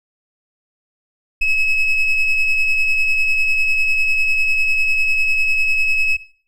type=ring-modulated tone; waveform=triangle; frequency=1285 Hz; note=E6; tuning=45 cents flat; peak=-8 dBFS; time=1.41-6.17 s; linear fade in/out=10 ms; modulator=1290 Hz; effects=noise-tail reverb RT60 0.5 s tail -17 dB re dry